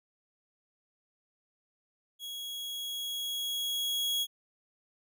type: tone with level ramp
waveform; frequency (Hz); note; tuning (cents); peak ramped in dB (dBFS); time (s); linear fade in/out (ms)
40% pulse; 3322; G#7; 0; -38 to -27; 2.19-4.27; 50
effects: none